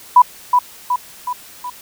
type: tone with echo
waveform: sine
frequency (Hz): 987.8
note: B5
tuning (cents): 0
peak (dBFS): -3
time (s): 0.16-0.22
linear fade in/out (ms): 5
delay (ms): 370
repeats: 4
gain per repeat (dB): -5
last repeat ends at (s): 1.7
effects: white hiss -40 dBFS RMS until 1.81 s